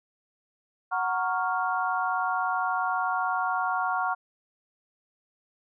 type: chord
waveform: sine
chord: Gb major seventh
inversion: none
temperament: equal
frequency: 740 / 932.3 / 1108.7 / 1396.9 Hz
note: Gb5 / Bb5 / Db6 / F6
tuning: 0 / 0 / 0 / 0 cents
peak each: -29 / -32 / -30 / -30 dBFS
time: 0.91-4.15 s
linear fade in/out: 20 ms
effects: none